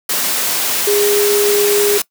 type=tone in noise; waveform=sine; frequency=410.6 Hz; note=G#4; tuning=20 cents flat; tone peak=-12 dBFS; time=0.87-1.98 s; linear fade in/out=5 ms; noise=white; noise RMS=-17 dBFS; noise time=0.09-2.02 s; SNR=+2 dB; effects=noise-tail reverb RT60 0.1 s tail -21 dB re dry + high-pass 200 Hz 12 dB/octave